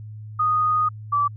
sine tone pair in turn, 1239 / 1158.5 Hz, D#6 / D6, -8 / -24 cents, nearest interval minor second, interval 116 cents, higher first, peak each -17 dBFS, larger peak neither, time 0.39-0.89 / 1.12-1.28 s, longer first, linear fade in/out 10 ms, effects added 107 Hz sine -34 dBFS peak until 1.36 s

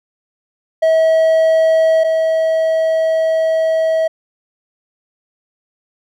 triangle tone pair in turn, 644 / 644 Hz, E5 / E5, -41 / -41 cents, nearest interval unison, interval 0 cents, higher neither, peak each -7 / -10 dBFS, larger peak first, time 0.82-2.04 / 2.04-4.08 s, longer second, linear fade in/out 10 ms, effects none

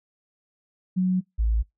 sine tone pair in turn, 184.4 / 55.27 Hz, F#3 / A1, -6 / +8 cents, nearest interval octave + major sixth, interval 2086 cents, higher first, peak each -19 dBFS, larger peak neither, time 0.96-1.21 / 1.38-1.63 s, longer neither, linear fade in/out 20 ms, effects noise-tail reverb RT60 0.2 s tail -26 dB re dry

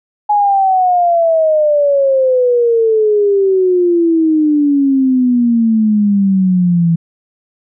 sine exponential sweep, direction down, 840 to 164.81 Hz, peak -8 dBFS, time 0.29-6.96 s, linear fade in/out 10 ms, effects none

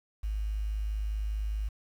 sine tone with quantisation, 52.4 Hz, G#1, 16 cents sharp, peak -29 dBFS, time 0.23-1.69 s, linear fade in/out 10 ms, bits 9, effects none

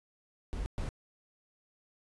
brown noise bursts at uneven times, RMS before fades -35 dBFS, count 2, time 0.53-0.66 / 0.78-0.89 s, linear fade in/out 0 ms, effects resampled to 24000 Hz

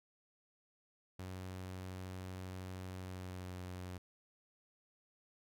sawtooth tone with pitch glide, 92.8 to 91 Hz, F#2 to F#2, +6 to -28 cents, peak -40 dBFS, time 1.19-3.98 s, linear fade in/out 5 ms, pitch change -34 cents, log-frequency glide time 2.98-3.59 s, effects none

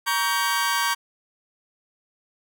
sawtooth chord, G diminished, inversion first, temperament just, 940.8 / 1128.9 / 1568 Hz, Bb5 / Db6 / G6, +16 / +31 / 0 cents, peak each -22 dBFS, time 0.06-0.95 s, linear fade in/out 20 ms, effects none

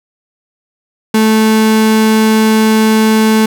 35% pulse tone, 218.8 Hz, A3, 9 cents flat, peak -5 dBFS, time 1.14-3.46 s, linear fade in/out 5 ms, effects none

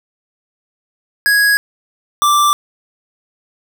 square tone pair in turn, 1661.2 / 1174.6 Hz, G#6 / D6, 0 / 0 cents, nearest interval tritone, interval 600 cents, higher first, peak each -10 dBFS, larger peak neither, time 1.26-1.57 / 2.22-2.53 s, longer neither, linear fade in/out 0 ms, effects none

